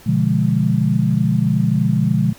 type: chord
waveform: sine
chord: B diminished seventh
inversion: none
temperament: equal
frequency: 123.47 / 146.83 / 174.61 / 207.7 Hz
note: B2 / D3 / F3 / Ab3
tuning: 0 / 0 / 0 / 0 cents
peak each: -19 dBFS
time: 0.06-2.33 s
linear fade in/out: 10 ms
effects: pink hiss -44 dBFS RMS until 2.38 s